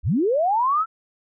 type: linear sweep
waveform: sine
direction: up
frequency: 43.18 to 1351 Hz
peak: -17 dBFS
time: 0.03-0.86 s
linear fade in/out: 50 ms
effects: none